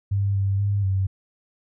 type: tone with pitch steps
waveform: sine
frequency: 99.5 / 98.1 / 100.9 / 95.9 Hz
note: G2 / G2 / G#2 / G2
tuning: +26 / +2 / -49 / -37 cents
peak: -19 dBFS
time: 0.11-1.07 s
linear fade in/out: 10 ms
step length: 240 ms
effects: none